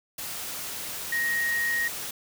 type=tone in noise; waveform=sine; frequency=1877 Hz; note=A#6; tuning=11 cents sharp; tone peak=-24 dBFS; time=1.12-1.88 s; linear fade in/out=5 ms; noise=white; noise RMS=-35 dBFS; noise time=0.18-2.11 s; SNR=+8 dB; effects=none